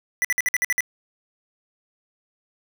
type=tone bursts; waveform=square; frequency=1975.5 Hz; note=B6; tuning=in tune; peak=-19 dBFS; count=8; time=0.22-0.806 s; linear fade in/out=0 ms; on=26 ms; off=54 ms; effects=none